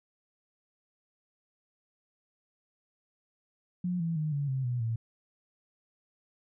sine tone with pitch steps, 178.8 / 165.87 / 153.87 / 142.74 / 132.41 / 122.83 / 113.95 Hz, F3 / E3 / D#3 / D3 / C3 / B2 / A#2, +41 / +11 / -19 / -49 / +21 / -9 / -39 cents, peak -28 dBFS, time 3.84-4.96 s, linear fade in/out 5 ms, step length 160 ms, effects none

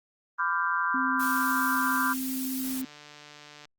sine chord, G dominant seventh, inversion first, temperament equal with one note detuned, 1003.3 / 1174.7 / 1396.9 / 1568 Hz, B5 / D6 / F6 / G6, +27 / 0 / 0 / 0 cents, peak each -30 dBFS, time 0.38-2.14 s, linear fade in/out 20 ms
sine tone, 261.6 Hz, C4, in tune, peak -30 dBFS, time 0.94-2.85 s, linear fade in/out 5 ms
blue noise, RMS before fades -36 dBFS, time 1.19-2.82 s, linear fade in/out 20 ms
click train, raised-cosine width 0.2 ms, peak -30 dBFS, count 151, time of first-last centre 2.64-3.654 s, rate 148 Hz
effects Opus 24 kbps

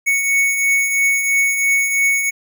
square beating tone pair, 2217 / 2220 Hz, C#7 / C#7, 0 / +2 cents, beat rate 3 Hz, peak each -24 / -15 dBFS, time 0.06-2.31 s, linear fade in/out 20 ms, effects none

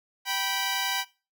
10% pulse tone pair together, 777.8 / 980 Hz, G5 / B5, -14 / -14 cents, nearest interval major third, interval 400 cents, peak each -21 dBFS, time 0.25-1.05 s, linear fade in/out 50 ms, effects noise-tail reverb RT60 0.3 s tail -19 dB re dry

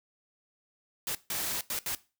white noise bursts at uneven times, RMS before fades -33 dBFS, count 4, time 1.07-1.15 / 1.3-1.61 / 1.7-1.79 / 1.86-1.95 s, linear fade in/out 2 ms, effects noise-tail reverb RT60 0.3 s tail -18 dB re dry

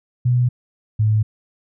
sine tone pair in turn, 123.47 / 107.87 Hz, B2 / A2, 0 / -34 cents, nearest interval major second, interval 234 cents, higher first, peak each -13 dBFS, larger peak neither, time 0.25-0.49 / 0.99-1.23 s, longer neither, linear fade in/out 10 ms, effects none

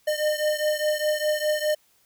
square beating tone pair, 605 / 609.9 Hz, D#5 / D#5, -49 / -35 cents, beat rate 4.9 Hz, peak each -25 / -27 dBFS, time 0.07-1.75 s, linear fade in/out 10 ms, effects white hiss -63 dBFS RMS until 2.05 s

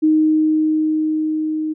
sine tone with level ramp, 311.1 Hz, D#4, in tune, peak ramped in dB -10 to -19 dBFS, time 0.02-1.74 s, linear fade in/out 20 ms, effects none

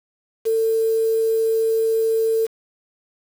sine tone with quantisation, 447.7 Hz, A4, 30 cents sharp, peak -16 dBFS, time 0.45-2.47 s, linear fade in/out 20 ms, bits 6, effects none

